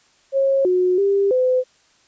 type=tone with pitch steps; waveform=sine; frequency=543 / 364.2 / 397.3 / 509 Hz; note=C#5 / F#4 / G4 / C5; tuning=-36 / -27 / +23 / -48 cents; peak=-14 dBFS; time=0.32-1.64 s; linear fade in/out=50 ms; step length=330 ms; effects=white hiss -57 dBFS RMS until 2.07 s + resampled to 16000 Hz